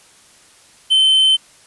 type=tone; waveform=triangle; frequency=3079 Hz; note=G7; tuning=32 cents flat; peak=-8 dBFS; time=0.9-1.37 s; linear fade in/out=20 ms; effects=white hiss -48 dBFS RMS until 1.66 s + resampled to 24000 Hz